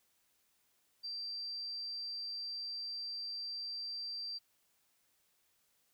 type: tone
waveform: sine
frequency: 4699 Hz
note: D8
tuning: in tune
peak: -39 dBFS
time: 1.03-4.39 s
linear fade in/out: 20 ms
effects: white hiss -75 dBFS RMS until 5.93 s